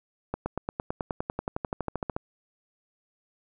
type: accelerating click train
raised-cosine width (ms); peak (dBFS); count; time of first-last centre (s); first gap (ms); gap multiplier
1; -15; 21; 0.34-2.165; 120; 0.97
effects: none